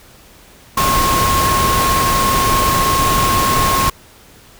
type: tone in noise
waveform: sine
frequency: 1079 Hz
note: C#6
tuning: 47 cents flat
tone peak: -14 dBFS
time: 0.77-3.9 s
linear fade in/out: 5 ms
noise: pink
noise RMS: -17 dBFS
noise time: 0.77-3.9 s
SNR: 0 dB
effects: pink hiss -44 dBFS RMS until 4.59 s